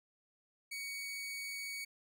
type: tone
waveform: sawtooth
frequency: 2243 Hz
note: C#7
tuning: 20 cents sharp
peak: -37 dBFS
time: 0.71-1.85 s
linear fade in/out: 10 ms
effects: none